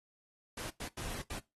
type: noise bursts at uneven times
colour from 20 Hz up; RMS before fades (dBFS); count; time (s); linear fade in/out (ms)
pink; -42; 4; 0.57-0.7 / 0.8-0.88 / 0.97-1.22 / 1.3-1.39; 5
effects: noise-tail reverb RT60 0.2 s tail -18 dB re dry + AAC 32 kbps